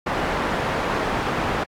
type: low-pass noise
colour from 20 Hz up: white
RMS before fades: -24 dBFS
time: 0.06-1.64 s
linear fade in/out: 10 ms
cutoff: 1200 Hz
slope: 12 dB/octave
effects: AAC 64 kbps